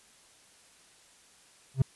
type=tone with exponential growth; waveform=triangle; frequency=132.8 Hz; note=C3; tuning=26 cents sharp; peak=-14 dBFS; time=1.74-1.82 s; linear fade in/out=5 ms; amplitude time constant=16 ms; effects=white hiss -59 dBFS RMS until 1.95 s + resampled to 24000 Hz